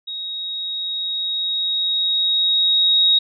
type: tone with level ramp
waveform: sine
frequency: 3779 Hz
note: A#7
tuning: 23 cents sharp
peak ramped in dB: -26 to -11 dBFS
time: 0.07-3.19 s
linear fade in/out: 10 ms
effects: none